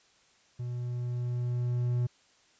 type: tone with level ramp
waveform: triangle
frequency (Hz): 122.2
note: B2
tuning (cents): -18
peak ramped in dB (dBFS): -31 to -23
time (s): 0.59-2.07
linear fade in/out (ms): 10
effects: white hiss -64 dBFS RMS until 2.59 s + resampled to 16000 Hz